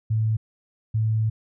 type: tone pair in turn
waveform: sine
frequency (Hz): 110 / 110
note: A2 / A2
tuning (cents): 0 / 0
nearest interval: unison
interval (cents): 0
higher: neither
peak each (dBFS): -19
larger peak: neither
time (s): 0.1-0.37 / 0.94-1.3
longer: second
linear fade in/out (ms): 10
effects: none